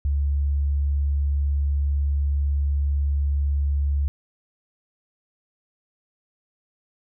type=tone; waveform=sine; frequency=71 Hz; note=C#2; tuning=42 cents sharp; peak=-19 dBFS; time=0.05-4.08 s; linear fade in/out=0 ms; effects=none